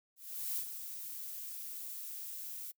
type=noise with ADSR envelope; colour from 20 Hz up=violet; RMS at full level=-36 dBFS; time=0.16-2.72 s; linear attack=410 ms; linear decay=82 ms; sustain=-8 dB; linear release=19 ms; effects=noise-tail reverb RT60 0.1 s tail -25 dB re dry